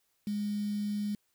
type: tone with quantisation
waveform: sine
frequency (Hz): 206.7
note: G#3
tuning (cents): -8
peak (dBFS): -30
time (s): 0.27-1.15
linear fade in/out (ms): 2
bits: 8
effects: white hiss -75 dBFS RMS until 1.34 s